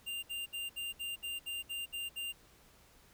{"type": "tone bursts", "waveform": "square", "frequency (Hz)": 2794, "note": "F7", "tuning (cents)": 0, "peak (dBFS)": -38, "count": 10, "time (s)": [0.06, 2.327], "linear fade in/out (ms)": 20, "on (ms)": 170, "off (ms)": 63, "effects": ["added 60 Hz sine -70 dBFS peak until 3.13 s", "pink hiss -63 dBFS RMS until 3.13 s"]}